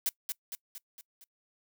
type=noise with echo; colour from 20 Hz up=blue; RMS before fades=-29 dBFS; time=0.06-0.09 s; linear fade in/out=0 ms; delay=230 ms; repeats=5; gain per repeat=-5 dB; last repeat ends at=1.24 s; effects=noise-tail reverb RT60 0.1 s tail -23 dB re dry